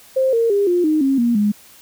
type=tone with pitch steps; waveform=sine; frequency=526 / 460.6 / 403.3 / 353.1 / 309.2 / 270.7 / 237 / 207.5 Hz; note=C5 / A#4 / G4 / F4 / D#4 / C#4 / A#3 / G#3; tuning=+9 / -21 / +49 / +19 / -11 / -41 / +29 / -1 cents; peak=-13 dBFS; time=0.16-1.52 s; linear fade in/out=10 ms; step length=170 ms; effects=white hiss -46 dBFS RMS until 1.81 s